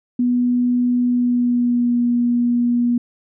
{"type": "tone with pitch glide", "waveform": "sine", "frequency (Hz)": [245.4, 240.6], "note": ["B3", "B3"], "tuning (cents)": [-11, -45], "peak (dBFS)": -14, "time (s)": [0.19, 2.98], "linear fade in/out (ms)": 5, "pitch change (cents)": -34, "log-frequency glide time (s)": [1.07, 1.99], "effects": []}